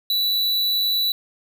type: tone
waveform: square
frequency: 3951 Hz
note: B7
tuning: in tune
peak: -19 dBFS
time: 0.1-1.12 s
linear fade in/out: 2 ms
effects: none